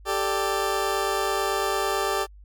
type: chord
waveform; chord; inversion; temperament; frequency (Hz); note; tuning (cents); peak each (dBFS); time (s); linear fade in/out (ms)
20% pulse; G suspended second; none; just; 392 / 441 / 588; G4 / A4 / D5; 0 / +4 / +2; -21 / -24 / -25; 0.05-2.27; 50
effects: added 50 Hz sine -44 dBFS peak until 2.44 s + MP3 96 kbps